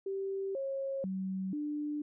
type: tone with pitch steps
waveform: sine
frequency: 389.3 / 543 / 189.7 / 296.7 Hz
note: G4 / C#5 / F#3 / D4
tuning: -12 / -36 / +43 / +18 cents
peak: -33 dBFS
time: 0.06-2.02 s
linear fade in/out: 5 ms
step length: 490 ms
effects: none